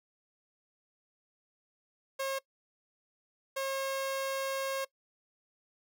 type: tone pair in turn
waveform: sawtooth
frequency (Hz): 540 / 540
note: C#5 / C#5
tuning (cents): -45 / -45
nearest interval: unison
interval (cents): 0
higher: neither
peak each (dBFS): -28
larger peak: neither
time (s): 2.19-2.39 / 3.56-4.85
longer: second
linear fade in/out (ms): 10
effects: noise-tail reverb RT60 0.1 s tail -22 dB re dry